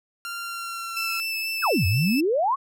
sawtooth tone with pitch glide, 1386 to 1355.9 Hz, F6 to E6, -14 to +48 cents, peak -27 dBFS, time 0.25-1.2 s, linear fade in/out 0 ms, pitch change -38 cents, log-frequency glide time 0.39-0.92 s
30% pulse tone with vibrato, 2637 Hz, E7, in tune, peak -23 dBFS, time 0.96-2.21 s, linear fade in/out 10 ms, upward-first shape sine, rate 4.1 Hz, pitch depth 16 cents each way
sine exponential two-way sweep, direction down then up, 1714 to 86.1 to 1158 Hz, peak -19 dBFS, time 1.62-2.56 s, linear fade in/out 20 ms, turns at 1.86 s
effects none

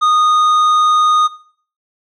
triangle tone with tanh clipping, 1235 Hz, D#6, 13 cents flat, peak -11 dBFS, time 0.01-1.28 s, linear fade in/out 20 ms, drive 12 dB, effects noise-tail reverb RT60 0.5 s tail -17 dB re dry

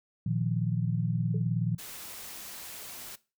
sine chord, Bb suspended fourth, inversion none, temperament equal, 116.54 / 155.56 / 174.61 Hz, Bb2 / Eb3 / F3, 0 / 0 / 0 cents, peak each -30 / -31 / -31 dBFS, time 0.26-1.75 s, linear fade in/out 5 ms
sine tone with exponential decay, 427.3 Hz, G#4, 49 cents sharp, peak -36 dBFS, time 1.34-1.46 s, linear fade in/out 5 ms, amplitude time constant 25 ms
white noise, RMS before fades -43 dBFS, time 1.78-3.16 s, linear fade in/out 10 ms
effects noise-tail reverb RT60 0.3 s tail -19 dB re dry

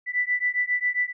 sine beating tone pair, 1975.5 / 1982.9 Hz, B6 / B6, 0 / +6 cents, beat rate 7.4 Hz, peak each -25 dBFS, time 0.06-1.13 s, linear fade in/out 50 ms, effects none

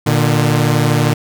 sawtooth tone pair together, 117.3 / 149.96 Hz, A#2 / D3, +11 / +36 cents, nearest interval major third, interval 425 cents, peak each -10 dBFS, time 0.06-1.14 s, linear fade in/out 10 ms, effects none

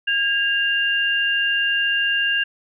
sine tone pair together, 1629.4 / 2794 Hz, G#6 / F7, -33 / 0 cents, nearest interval major sixth, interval 933 cents, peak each -20 dBFS, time 0.07-2.44 s, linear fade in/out 10 ms, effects none

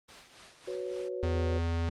white noise with tremolo, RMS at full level -45 dBFS, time 0.08-1.09 s, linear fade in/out 10 ms, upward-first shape sine, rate 3.6 Hz, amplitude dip 55%
sine chord, F# suspended fourth, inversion none, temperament equal, 370 / 493.9 / 554.4 Hz, F#4 / B4 / C#5, 0 / 0 / 0 cents, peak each -36 / -38 / -40 dBFS, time 0.67-1.59 s, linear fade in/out 10 ms
square tone, 83.7 Hz, E2, 27 cents sharp, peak -29 dBFS, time 1.23-1.89 s, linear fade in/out 0 ms
effects low-pass 5000 Hz 12 dB/octave + Opus 32 kbps

